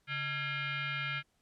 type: tone with frequency modulation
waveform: sine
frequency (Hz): 142.1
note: C#3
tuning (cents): +43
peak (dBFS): -33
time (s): 0.07-1.23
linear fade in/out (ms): 50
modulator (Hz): 757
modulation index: 3.7
effects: pink hiss -75 dBFS RMS until 1.41 s + low-pass 11000 Hz 12 dB/octave